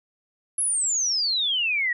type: exponential sweep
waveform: sine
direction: down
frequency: 11080 to 1876 Hz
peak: -21 dBFS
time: 0.58-1.93 s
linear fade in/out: 5 ms
effects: none